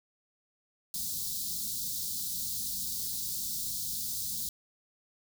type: band-stop noise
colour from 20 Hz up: white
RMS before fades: -35 dBFS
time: 0.94-4.49 s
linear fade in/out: 2 ms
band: 240 to 3800 Hz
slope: 48 dB/octave
effects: none